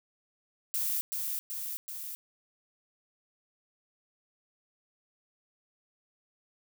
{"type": "noise with echo", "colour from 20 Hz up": "violet", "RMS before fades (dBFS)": -31, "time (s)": [0.74, 1.01], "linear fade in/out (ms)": 0, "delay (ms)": 380, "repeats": 3, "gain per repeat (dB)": -3, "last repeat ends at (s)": 2.15, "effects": []}